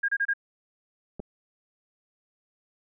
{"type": "tone bursts", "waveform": "sine", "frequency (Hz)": 1622, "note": "G#6", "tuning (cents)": -41, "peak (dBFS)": -22, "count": 4, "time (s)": [0.03, 0.337], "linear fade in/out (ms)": 10, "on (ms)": 55, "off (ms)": 29}
{"type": "clicks", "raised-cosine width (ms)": 2, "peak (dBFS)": -24, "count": 2, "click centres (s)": [1.196, 1.201]}
{"effects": []}